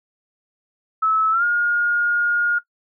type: tone with pitch glide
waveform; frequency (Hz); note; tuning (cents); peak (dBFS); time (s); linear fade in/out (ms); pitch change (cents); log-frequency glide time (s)
sine; 1300 to 1425.9; E6 to F6; -24 to +36; -15; 1.02-2.59; 10; +160; 1.31-1.44
effects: noise-tail reverb RT60 0.1 s tail -19 dB re dry